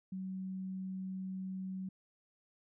sine tone, 188.5 Hz, F#3, 32 cents sharp, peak -38 dBFS, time 0.12-1.89 s, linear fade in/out 5 ms, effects none

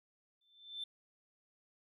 sine tone with exponential growth, 3543 Hz, A7, 11 cents sharp, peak -36 dBFS, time 0.41-0.84 s, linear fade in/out 5 ms, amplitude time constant 92 ms, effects tanh soft clip ceiling -35 dBFS

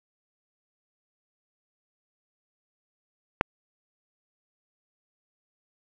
click, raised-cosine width 0.5 ms, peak -4 dBFS, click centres 3.411 s, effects none

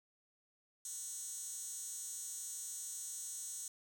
15% pulse tone with high-pass filter, 367.1 Hz, F#4, 14 cents flat, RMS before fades -45 dBFS, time 0.85-3.68 s, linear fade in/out 2 ms, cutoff 7400 Hz, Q 8.9, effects 11-bit

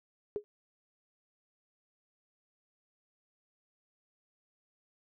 sine tone with exponential decay, 415.3 Hz, G#4, in tune, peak -27 dBFS, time 0.36-0.44 s, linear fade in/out 0 ms, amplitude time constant 17 ms, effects none

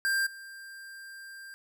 square tone with level steps, 1587 Hz, G6, 21 cents sharp, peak -26 / -44 dBFS, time 0.05-1.54 s, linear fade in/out 0 ms, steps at 0.26 s, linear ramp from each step 10 ms, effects none

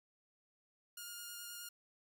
5% pulse tone with vibrato, 1419 Hz, F6, 27 cents sharp, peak -35 dBFS, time 0.97-1.69 s, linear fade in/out 5 ms, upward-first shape sine, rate 9.4 Hz, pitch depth 15 cents each way, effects none

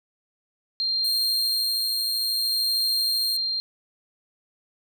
sine tone with tremolo, 4186 Hz, C8, in tune, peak -21 dBFS, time 0.8-3.6 s, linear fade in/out 0 ms, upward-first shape sine, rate 0.6 Hz, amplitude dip 30%
15% pulse tone, 4299 Hz, C8, 46 cents sharp, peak -23 dBFS, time 1.04-3.37 s, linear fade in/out 5 ms
effects none

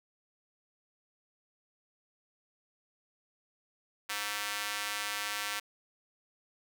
square tone with high-pass filter, 103.83 Hz, G#2, in tune, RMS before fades -36 dBFS, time 4.09-5.6 s, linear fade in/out 10 ms, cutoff 1600 Hz, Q 0.93, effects none

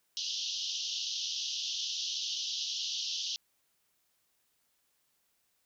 pink band-pass noise, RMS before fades -36 dBFS, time 0.17-3.36 s, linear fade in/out 0 ms, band 2900 to 6200 Hz, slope 96 dB/octave, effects white hiss -75 dBFS RMS until 5.65 s

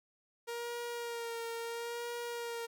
sawtooth tone with vibrato, 468.8 Hz, A#4, 10 cents sharp, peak -34 dBFS, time 0.47-2.67 s, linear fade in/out 20 ms, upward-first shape sine, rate 0.74 Hz, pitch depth 27 cents each way, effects none

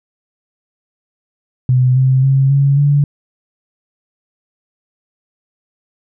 sine tone with pitch steps, 127.1 / 131.05 / 135.13 / 139.33 / 143.66 Hz, C3 / C3 / C#3 / C#3 / D3, -50 / +3 / -44 / +9 / -38 cents, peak -8 dBFS, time 1.69-3.04 s, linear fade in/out 2 ms, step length 270 ms, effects none

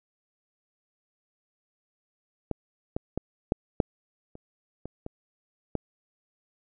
clicks, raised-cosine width 2 ms, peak -15 / -15 / -15 / -9 / -7 / -30 / -23 / -22 / -14 dBFS, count 9, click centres 2.513 / 2.965 / 3.176 / 3.521 / 3.802 / 4.354 / 4.856 / 5.064 / 5.753 s, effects none

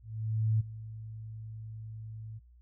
sine tone with ADSR envelope, 110 Hz, A2, in tune, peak -23 dBFS, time 0.02-2.4 s, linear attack 580 ms, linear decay 16 ms, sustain -17 dB, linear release 28 ms, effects added 60 Hz sine -55 dBFS peak until 2.61 s

